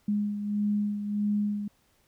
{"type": "beating tone pair", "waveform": "sine", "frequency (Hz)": [206.7, 208.3], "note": ["G#3", "G#3"], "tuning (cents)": [-8, 5], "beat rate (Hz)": 1.6, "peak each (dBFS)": [-26, -34], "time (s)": [0.08, 1.68], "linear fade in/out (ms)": 5, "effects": ["pink hiss -67 dBFS RMS until 2.07 s"]}